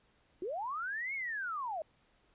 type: linear two-way sweep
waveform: sine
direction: up then down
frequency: 329.6 to 2227 to 597 Hz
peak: -35 dBFS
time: 0.42-1.82 s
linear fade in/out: 2 ms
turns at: 1.14 s
effects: pink hiss -70 dBFS RMS until 2.34 s + resampled to 8000 Hz